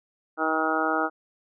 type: harmonic tone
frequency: 158.8 Hz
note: D#3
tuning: 36 cents sharp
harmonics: 2 / 3 / 4 / 5 / 6 / 7 / 8 / 9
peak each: -29 / -32 / -31 / -29 / -35 / -38 / -28 / -29 dBFS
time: 0.37-1.1 s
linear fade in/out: 50 ms
effects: none